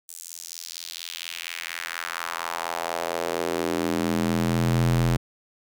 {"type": "tone with high-pass filter sweep", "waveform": "square", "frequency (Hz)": 42.13, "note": "E1", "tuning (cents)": 38, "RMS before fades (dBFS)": -27, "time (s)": [0.08, 5.17], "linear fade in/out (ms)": 10, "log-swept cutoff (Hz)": [8400, 90], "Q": 1.9, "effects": []}